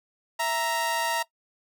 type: tone pair together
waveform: sawtooth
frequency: 662 / 934 Hz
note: E5 / A#5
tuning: +7 / +3 cents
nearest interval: tritone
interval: 596 cents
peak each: -27 / -22 dBFS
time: 0.39-1.23 s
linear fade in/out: 10 ms
effects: noise-tail reverb RT60 0.1 s tail -19 dB re dry